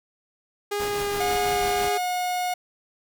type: tone with vibrato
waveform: sawtooth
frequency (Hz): 408.8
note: G#4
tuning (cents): -27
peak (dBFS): -21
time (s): 0.71-1.98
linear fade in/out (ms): 10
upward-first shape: sine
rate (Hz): 1.8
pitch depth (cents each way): 9
type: noise with tremolo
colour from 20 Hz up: pink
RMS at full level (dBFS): -33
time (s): 0.79-1.89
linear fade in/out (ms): 10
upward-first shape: triangle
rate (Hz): 6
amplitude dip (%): 55
type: tone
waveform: 45% pulse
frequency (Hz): 723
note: F#5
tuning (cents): -40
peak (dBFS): -24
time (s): 1.2-2.54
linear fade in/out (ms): 5
effects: none